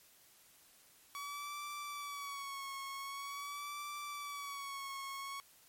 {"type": "tone with vibrato", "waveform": "sawtooth", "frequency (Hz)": 1131, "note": "C#6", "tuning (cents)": 34, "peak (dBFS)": -38, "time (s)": [1.15, 5.4], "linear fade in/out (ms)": 0, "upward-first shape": "sine", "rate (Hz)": 0.45, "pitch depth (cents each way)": 57, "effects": ["white hiss -64 dBFS RMS until 5.68 s", "MP3 64 kbps"]}